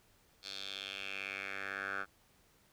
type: tone with band-pass filter sweep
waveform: 10% pulse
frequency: 97.9 Hz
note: G2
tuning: 2 cents flat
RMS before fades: -42 dBFS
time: 0.42-2.06 s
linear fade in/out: 50 ms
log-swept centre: 4300 to 1400 Hz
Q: 4.1
effects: pink hiss -68 dBFS RMS until 2.72 s